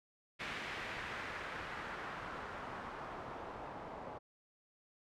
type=noise with low-pass filter sweep; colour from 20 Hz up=white; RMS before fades=-45 dBFS; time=0.39-4.19 s; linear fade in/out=20 ms; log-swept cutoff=2300 to 800 Hz; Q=1.4; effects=none